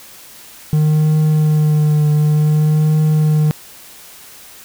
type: tone with vibrato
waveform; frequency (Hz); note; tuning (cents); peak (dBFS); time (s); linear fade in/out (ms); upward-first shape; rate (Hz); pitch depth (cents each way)
triangle; 152.4; D#3; -36; -8; 0.73-3.51; 0; triangle; 0.55; 27
effects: white hiss -39 dBFS RMS until 4.64 s